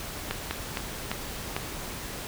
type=slowing click train; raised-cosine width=0.3 ms; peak=-12 dBFS; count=5; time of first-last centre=0.31-1.565 s; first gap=200 ms; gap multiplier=1.31; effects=pink hiss -37 dBFS RMS until 2.27 s